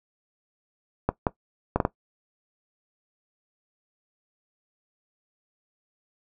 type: clicks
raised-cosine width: 1 ms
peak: -7 dBFS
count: 5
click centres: 1.09 / 1.268 / 1.76 / 1.802 / 1.851 s
effects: noise-tail reverb RT60 0.1 s tail -17 dB re dry